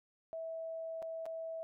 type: tone with dropouts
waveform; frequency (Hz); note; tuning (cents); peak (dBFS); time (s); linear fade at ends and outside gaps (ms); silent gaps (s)
sine; 652; E5; -19; -39; 0.33-1.63; 0; 1.021-1.026 / 1.256-1.263
effects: none